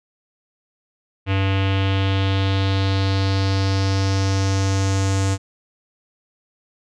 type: tone with low-pass filter sweep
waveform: square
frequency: 96.9 Hz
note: G2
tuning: 20 cents flat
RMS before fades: -19 dBFS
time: 1.26-5.38 s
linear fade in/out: 50 ms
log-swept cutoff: 2700 to 7400 Hz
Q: 3.1
effects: none